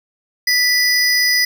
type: tone pair together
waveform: square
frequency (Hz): 1975.5 / 4978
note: B6 / D#8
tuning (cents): 0 / 0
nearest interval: octave + major third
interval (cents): 1600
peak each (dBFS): -16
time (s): 0.47-1.45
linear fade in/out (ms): 5
effects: none